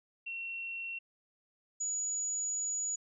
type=tone pair in turn; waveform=sine; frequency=2723 / 6862 Hz; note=F7 / A8; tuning=-44 / -44 cents; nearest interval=octave + major third; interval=1600 cents; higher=second; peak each=-37 / -32 dBFS; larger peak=second; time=0.26-0.99 / 1.8-2.96 s; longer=second; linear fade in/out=10 ms; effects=none